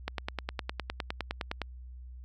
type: click train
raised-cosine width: 0.3 ms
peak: -16 dBFS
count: 16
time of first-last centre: 0.08-1.617 s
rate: 9.76 Hz
effects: added 62 Hz sine -43 dBFS peak until 2.24 s